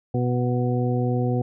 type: harmonic tone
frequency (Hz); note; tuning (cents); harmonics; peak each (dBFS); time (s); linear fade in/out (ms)
123.47; B2; 0; 1 / 2 / 3 / 4 / 6; -22 / -26 / -30 / -29 / -33; 0.14-1.42; 5
effects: none